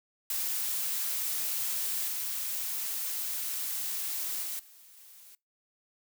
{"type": "noise with level steps", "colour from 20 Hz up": "blue", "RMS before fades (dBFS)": [-32, -34, -36, -55, -53], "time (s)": [0.3, 5.35], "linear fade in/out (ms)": 2, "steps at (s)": [2.08, 4.42, 4.59, 4.97], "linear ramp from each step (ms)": 5, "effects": ["noise-tail reverb RT60 0.2 s tail -23 dB re dry"]}